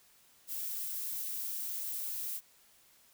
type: noise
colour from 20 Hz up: violet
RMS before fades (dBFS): -38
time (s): 0.47-2.41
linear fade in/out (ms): 50
effects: white hiss -64 dBFS RMS until 3.13 s